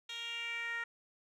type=tone with band-pass filter sweep; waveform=10% pulse; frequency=466.2 Hz; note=A#4; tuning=in tune; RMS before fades=-40 dBFS; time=0.09-0.84 s; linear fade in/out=5 ms; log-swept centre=3700 to 1700 Hz; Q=3.9; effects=none